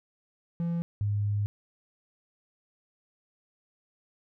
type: tone pair in turn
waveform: triangle / sine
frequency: 169.8 / 102.9 Hz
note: F3 / G#2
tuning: -48 / -16 cents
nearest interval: major sixth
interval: 868 cents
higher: first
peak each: -25 dBFS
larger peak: neither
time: 0.6-0.82 / 1.01-1.46 s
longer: second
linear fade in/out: 0 ms
effects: none